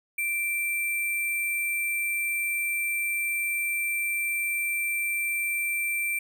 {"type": "tone with sample-and-hold", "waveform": "sine", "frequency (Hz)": 2349, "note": "D7", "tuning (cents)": 0, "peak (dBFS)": -25, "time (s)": [0.18, 6.19], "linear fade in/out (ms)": 5, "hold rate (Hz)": 11025, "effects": []}